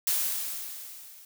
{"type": "noise with level ramp", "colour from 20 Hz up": "blue", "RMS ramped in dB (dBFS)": [-25, -51], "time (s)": [0.07, 1.25], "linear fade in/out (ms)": 2, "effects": []}